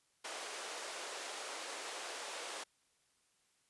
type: band-pass noise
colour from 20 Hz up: pink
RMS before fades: -45 dBFS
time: 0.24-2.64 s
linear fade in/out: 10 ms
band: 430 to 10000 Hz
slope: 24 dB/octave
effects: white hiss -75 dBFS RMS until 3.69 s + resampled to 24000 Hz